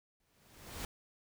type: noise with exponential growth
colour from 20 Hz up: pink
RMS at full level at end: -40 dBFS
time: 0.2-0.85 s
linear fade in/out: 1 ms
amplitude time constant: 140 ms
effects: none